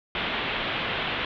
white low-pass noise, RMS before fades -29 dBFS, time 0.15-1.25 s, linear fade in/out 2 ms, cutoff 3500 Hz, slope 48 dB/octave, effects none

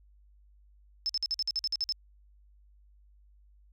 sine tone bursts, 5240 Hz, E8, 11 cents flat, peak -27 dBFS, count 11, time 1.06-1.923 s, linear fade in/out 0 ms, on 33 ms, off 50 ms, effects added 50 Hz sine -57 dBFS peak until 3.72 s

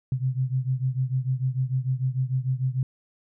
sine beating tone pair, 127.3 / 134 Hz, C3 / C3, -47 / +42 cents, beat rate 6.7 Hz, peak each -25 / -27 dBFS, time 0.12-2.83 s, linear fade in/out 2 ms, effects none

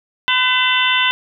harmonic tone with a mistuned harmonic, 506 Hz, B4, 42 cents sharp, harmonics 2 / 3 / 4 / 5 / 6 / 7, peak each -20 / -20 / -20 / -20 / -20 / -20 dBFS, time 0.28-1.11 s, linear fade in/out 0 ms, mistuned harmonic 5, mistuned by +100 cents, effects none

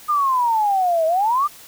sine exponential two-way sweep, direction down then up, 1229 to 630 to 1229 Hz, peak -15 dBFS, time 0.08-1.48 s, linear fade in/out 20 ms, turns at 1.06 s, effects white hiss -43 dBFS RMS until 1.67 s

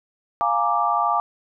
sine chord, Bb dominant seventh, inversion second, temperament equal, 698.5 / 830.6 / 932.3 / 1174.7 Hz, F5 / Ab5 / Bb5 / D6, 0 / 0 / 0 / 0 cents, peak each -24 / -24 / -26 / -21 dBFS, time 0.41-1.2 s, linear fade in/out 0 ms, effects none

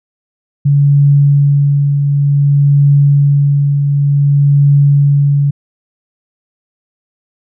sine tone with tremolo, 142.3 Hz, C#3, 46 cents sharp, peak -4 dBFS, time 0.65-5.51 s, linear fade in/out 10 ms, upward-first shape triangle, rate 0.55 Hz, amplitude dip 45%, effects none

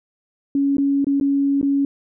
sine tone with dropouts, 278.9 Hz, C#4, 11 cents sharp, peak -15 dBFS, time 0.55-1.85 s, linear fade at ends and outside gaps 2 ms, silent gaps 0.769-0.782 / 1.045-1.068 / 1.2-1.21 / 1.614-1.628 s, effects none

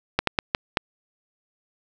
slowing click train, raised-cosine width 0.3 ms, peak -3 dBFS, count 5, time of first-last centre 0.19-0.772 s, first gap 83 ms, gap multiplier 1.39, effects none

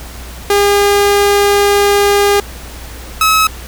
sawtooth tone pair in turn, 405.2 / 1286.4 Hz, G#4 / E6, -43 / -43 cents, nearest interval octave + minor sixth, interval 2000 cents, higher second, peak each -4 dBFS, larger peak neither, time 0.5-2.4 / 3.21-3.47 s, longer first, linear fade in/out 2 ms, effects added 60 Hz sine -29 dBFS peak until 3.67 s + pink hiss -32 dBFS RMS until 3.67 s

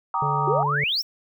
sine chord, Eb major seventh, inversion first, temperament just, 777.8 / 933.4 / 1166.7 / 1244.5 Hz, G5 / Bb5 / D6 / Eb6, -14 / +2 / -12 / 0 cents, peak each -29 / -25 / -28 / -27 dBFS, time 0.14-0.63 s, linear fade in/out 2 ms
harmonic tone, 144.5 Hz, D3, 28 cents flat, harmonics 1 / 3 / 4, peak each -26 / -32 / -41 dBFS, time 0.22-0.84 s, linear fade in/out 2 ms
sine exponential sweep, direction up, 355 to 5730 Hz, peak -21 dBFS, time 0.47-1.02 s, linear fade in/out 10 ms
violet noise with exponential growth, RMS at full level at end -41 dBFS, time 0.68-1.03 s, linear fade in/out 1 ms, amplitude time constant 75 ms
effects none

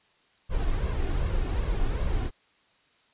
brown noise with flanger, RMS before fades -26 dBFS, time 0.49-2.31 s, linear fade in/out 50 ms, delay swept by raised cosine 1.8 to 2.8 ms, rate 2.6 Hz, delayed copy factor +0.5, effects white hiss -64 dBFS RMS until 3.13 s + resampled to 8000 Hz

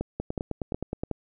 two click trains, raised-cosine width 2 ms, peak -16 / -15 dBFS, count 9 / 4, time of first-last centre 0.2-1.035 / 0.01-1.113 s, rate 9.58 / 2.72 Hz, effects none

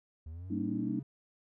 triangle linear sweep, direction up, 76 to 138.59 Hz, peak -39 dBFS, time 0.26-1.03 s, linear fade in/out 5 ms
sine chord, Eb dominant seventh, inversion first, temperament equal with one note detuned, 196 / 233.1 / 284.2 / 311.1 Hz, G3 / Bb3 / Db4 / Eb4, 0 / 0 / +43 / 0 cents, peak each -37 dBFS, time 0.5-1 s, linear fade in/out 10 ms
effects none

